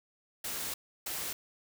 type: noise bursts at uneven times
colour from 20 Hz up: white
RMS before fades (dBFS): -37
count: 2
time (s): 0.44-0.74 / 1.06-1.33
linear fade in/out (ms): 5
effects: none